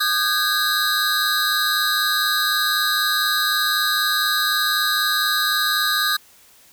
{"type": "tone cluster", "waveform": "square", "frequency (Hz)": [1222, 1549, 1653, 3843, 4100], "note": ["D#6", "G6", "G#6", "B7", "C8"], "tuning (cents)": [-32, -21, -9, -48, -36], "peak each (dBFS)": -25, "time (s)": [0, 6.17], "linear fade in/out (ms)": 10, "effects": ["white hiss -51 dBFS RMS until 6.72 s"]}